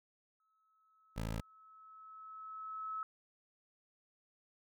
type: tone with exponential growth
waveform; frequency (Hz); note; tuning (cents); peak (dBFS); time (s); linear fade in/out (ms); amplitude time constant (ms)
sine; 1295; E6; -31; -37; 0.4-3.03; 1; 570
type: tone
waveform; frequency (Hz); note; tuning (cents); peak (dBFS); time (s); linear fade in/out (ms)
15% pulse; 55; A1; 0; -31; 1.16-1.41; 10
effects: none